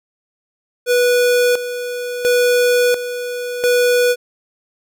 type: tone with tremolo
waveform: square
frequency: 490 Hz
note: B4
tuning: 14 cents flat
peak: -12 dBFS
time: 0.86-4.16 s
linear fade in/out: 50 ms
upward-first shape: square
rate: 0.72 Hz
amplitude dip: 70%
effects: none